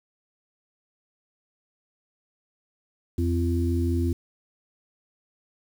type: harmonic tone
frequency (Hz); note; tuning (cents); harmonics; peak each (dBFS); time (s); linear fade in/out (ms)
85.4; F2; -38; 1 / 3 / 4; -23 / -28 / -29; 3.18-4.13; 5
effects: 8-bit